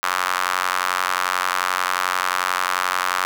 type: tone with high-pass filter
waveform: square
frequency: 45.66 Hz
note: F#1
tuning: 22 cents flat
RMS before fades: -22 dBFS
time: 0.03-3.25 s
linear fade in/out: 0 ms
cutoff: 1200 Hz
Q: 2.9
effects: none